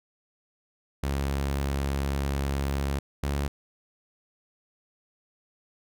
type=tone pair in turn; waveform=sawtooth; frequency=69.3 / 70.59 Hz; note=C#2 / C#2; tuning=0 / +32 cents; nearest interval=unison; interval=32 cents; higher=second; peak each=-22 dBFS; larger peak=neither; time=1.03-2.99 / 3.23-3.48 s; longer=first; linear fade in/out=5 ms; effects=none